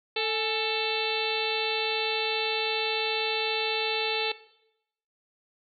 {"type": "harmonic tone with a mistuned harmonic", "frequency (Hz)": 442.6, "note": "A4", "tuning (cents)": 10, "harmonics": [1, 2, 3, 4, 5, 6, 7, 8, 9, 10], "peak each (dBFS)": [-30, -35, -41, -41, -36, -32, -39, -34, -35, -39], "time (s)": [0.16, 4.32], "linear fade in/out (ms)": 5, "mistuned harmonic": 2, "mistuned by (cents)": -78, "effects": ["noise-tail reverb RT60 0.8 s tail -17 dB re dry"]}